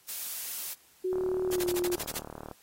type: noise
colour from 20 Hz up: blue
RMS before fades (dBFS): -36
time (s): 0.08-0.74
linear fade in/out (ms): 10
type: tone with pitch glide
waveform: sine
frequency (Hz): 370 to 354.9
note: F#4 to F4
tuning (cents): 0 to +28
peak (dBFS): -27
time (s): 1.04-1.96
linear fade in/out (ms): 10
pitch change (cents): -72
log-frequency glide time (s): 1.48-1.65
type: click train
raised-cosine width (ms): 1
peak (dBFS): -26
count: 53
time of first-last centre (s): 1.13-2.513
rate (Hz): 37.6
type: noise bursts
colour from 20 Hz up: white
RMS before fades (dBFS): -34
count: 9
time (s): 1.52-2.19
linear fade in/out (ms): 5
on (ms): 38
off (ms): 41
effects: white hiss -61 dBFS RMS until 2.62 s + AAC 48 kbps